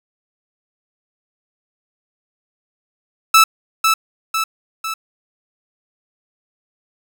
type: tone with echo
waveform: sawtooth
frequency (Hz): 1313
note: E6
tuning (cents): -7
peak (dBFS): -3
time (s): 3.34-3.44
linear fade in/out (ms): 5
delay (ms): 500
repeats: 3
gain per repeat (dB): -5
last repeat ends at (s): 4.94
effects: none